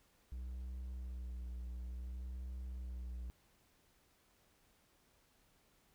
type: tone with vibrato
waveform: triangle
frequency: 61.9 Hz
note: B1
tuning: 5 cents sharp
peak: -40 dBFS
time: 0.32-3.3 s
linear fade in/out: 0 ms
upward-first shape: sine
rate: 0.58 Hz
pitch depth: 32 cents each way
effects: pink hiss -72 dBFS RMS until 5.94 s